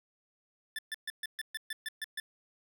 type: tone bursts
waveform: 25% pulse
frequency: 1760 Hz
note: A6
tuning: in tune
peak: -31 dBFS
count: 10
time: 0.76-2.2 s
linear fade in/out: 2 ms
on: 27 ms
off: 130 ms
effects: none